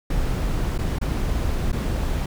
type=noise with dropouts; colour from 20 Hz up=brown; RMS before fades=-23 dBFS; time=0.1-2.26 s; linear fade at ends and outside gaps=5 ms; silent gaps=0.779-0.787 / 0.987-1.013 / 1.718-1.727 s; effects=none